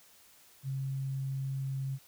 sine tone, 134.9 Hz, C#3, 47 cents flat, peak -32 dBFS, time 0.63-1.99 s, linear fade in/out 50 ms, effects white hiss -60 dBFS RMS until 2.07 s

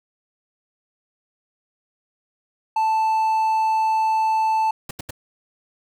triangle tone, 880 Hz, A5, in tune, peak -15 dBFS, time 2.76-4.71 s, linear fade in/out 5 ms
pink noise bursts, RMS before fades -31 dBFS, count 3, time 4.89-5.108 s, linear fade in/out 5 ms, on 20 ms, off 79 ms
effects none

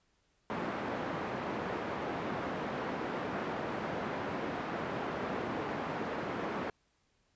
pink band-pass noise, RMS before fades -37 dBFS, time 0.5-6.7 s, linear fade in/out 0 ms, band 200 to 1500 Hz, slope 12 dB/octave, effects pink hiss -74 dBFS RMS until 7.35 s + resampled to 16000 Hz

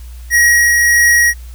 square tone with tremolo, 1897 Hz, A#6, 30 cents sharp, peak -7 dBFS, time 0.3-1.34 s, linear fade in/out 50 ms, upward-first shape triangle, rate 1.6 Hz, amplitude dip 25%, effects added 60 Hz sine -28 dBFS peak until 1.54 s + white hiss -45 dBFS RMS until 1.54 s

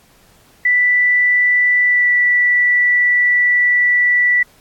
sine tone with pitch glide, 1975.5 to 1961.9 Hz, B6 to B6, 0 to -12 cents, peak -10 dBFS, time 0.65-4.43 s, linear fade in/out 5 ms, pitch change -12 cents, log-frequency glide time 1.85-2.09 s, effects pink hiss -51 dBFS RMS until 4.6 s + AAC 64 kbps

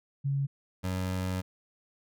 sine / 25% pulse tone pair in turn, 138.9 / 92.7 Hz, C#3 / F#2, +4 / +4 cents, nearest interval perfect fifth, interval 700 cents, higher first, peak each -26 dBFS, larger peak neither, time 0.24-0.47 / 0.83-1.42 s, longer second, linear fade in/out 20 ms, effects none

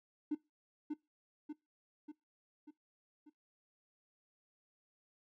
triangle tone with echo, 299.5 Hz, D4, 34 cents sharp, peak -28 dBFS, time 0.31-0.35 s, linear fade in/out 10 ms, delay 590 ms, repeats 5, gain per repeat -5 dB, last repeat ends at 3.3 s, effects noise-tail reverb RT60 0.2 s tail -21 dB re dry + tanh soft clip ceiling -30 dBFS

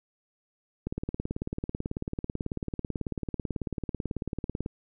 click train, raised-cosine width 3 ms, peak -18 dBFS, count 70, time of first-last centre 0.87-4.661 s, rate 18.2 Hz, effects none

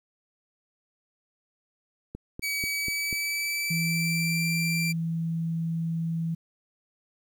click train, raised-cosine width 3 ms, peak -23 dBFS, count 5, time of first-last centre 2.15-3.128 s, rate 4.09 Hz
sawtooth tone with pitch glide, 2276 to 2355 Hz, C#7 to D7, +45 to +4 cents, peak -24 dBFS, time 2.42-4.93 s, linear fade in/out 20 ms, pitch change +59 cents, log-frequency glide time 2.64-4.45 s
sine tone, 164.81 Hz, E3, in tune, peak -26 dBFS, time 3.7-6.35 s, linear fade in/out 10 ms
effects 10-bit

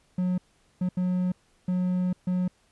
triangle tone bursts at uneven times, 181.7 Hz, F#3, 31 cents flat, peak -21 dBFS, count 5, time 0.18-0.38 / 0.81-0.89 / 0.97-1.32 / 1.68-2.13 / 2.27-2.48 s, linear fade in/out 5 ms, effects pink hiss -65 dBFS RMS until 2.71 s + resampled to 24000 Hz

